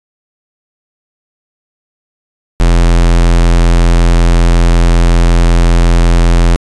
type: tone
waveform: square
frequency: 42.69 Hz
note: F1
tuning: 39 cents flat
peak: -5 dBFS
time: 2.6-6.56 s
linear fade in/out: 0 ms
effects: resampled to 22050 Hz